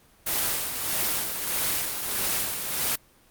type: noise with tremolo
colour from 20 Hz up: white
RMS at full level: -25 dBFS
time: 0.26-2.96 s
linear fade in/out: 10 ms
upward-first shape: sine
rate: 1.6 Hz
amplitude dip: 50%
effects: pink hiss -58 dBFS RMS until 3.3 s + Opus 24 kbps